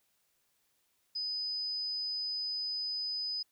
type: tone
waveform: sine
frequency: 5000 Hz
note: D#8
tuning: 8 cents sharp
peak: -33 dBFS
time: 1.15-3.43 s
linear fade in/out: 10 ms
effects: white hiss -75 dBFS RMS until 3.51 s